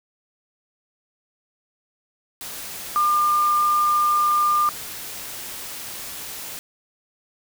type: tone in noise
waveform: sine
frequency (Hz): 1200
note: D6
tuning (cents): +37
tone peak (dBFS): -16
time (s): 2.96-4.69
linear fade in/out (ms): 0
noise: white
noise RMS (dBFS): -34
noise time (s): 2.41-6.59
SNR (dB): +15
effects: none